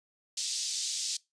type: band-pass noise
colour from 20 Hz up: pink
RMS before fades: -34 dBFS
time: 0.37-1.17 s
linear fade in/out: 5 ms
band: 4100 to 7800 Hz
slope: 24 dB/octave
effects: noise-tail reverb RT60 0.2 s tail -22 dB re dry + resampled to 22050 Hz